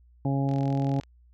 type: harmonic tone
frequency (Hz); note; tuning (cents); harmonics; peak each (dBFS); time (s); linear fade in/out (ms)
137.6; C#3; -12; 1 / 2 / 3 / 4 / 5 / 6; -25 / -28 / -39 / -37 / -38 / -37; 0.25-1; 2
type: click train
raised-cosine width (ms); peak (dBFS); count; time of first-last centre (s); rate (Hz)
0.2; -29; 24; 0.49-1.035; 42.2
effects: added 60 Hz sine -54 dBFS peak until 1.33 s